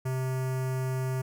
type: tone with notch filter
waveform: square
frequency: 130 Hz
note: C3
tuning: 11 cents flat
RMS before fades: -30 dBFS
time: 0.05-1.22 s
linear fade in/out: 10 ms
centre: 3700 Hz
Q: 0.91
effects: none